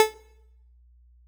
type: tone with exponential decay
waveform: 30% pulse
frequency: 435.3 Hz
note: A4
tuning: 19 cents flat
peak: -8 dBFS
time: 0-0.14 s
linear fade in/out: 1 ms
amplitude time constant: 29 ms
effects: noise-tail reverb RT60 0.8 s tail -23 dB re dry + added 60 Hz sine -53 dBFS peak until 1.27 s